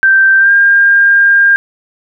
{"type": "tone with pitch glide", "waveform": "sine", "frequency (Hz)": [1565, 1605.3], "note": ["G6", "G6"], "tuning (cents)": [-3, 41], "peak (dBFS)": -4, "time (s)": [0.03, 1.56], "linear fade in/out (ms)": 0, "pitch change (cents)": 44, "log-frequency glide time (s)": [0.39, 0.51], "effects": []}